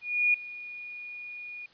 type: tone with ADSR envelope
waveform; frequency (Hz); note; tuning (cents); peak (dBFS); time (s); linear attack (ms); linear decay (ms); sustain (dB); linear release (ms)
sine; 2444; D#7; -32; -19; 0.01-1.66; 330; 4; -19; 3
effects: white hiss -59 dBFS RMS until 1.73 s + resampled to 11025 Hz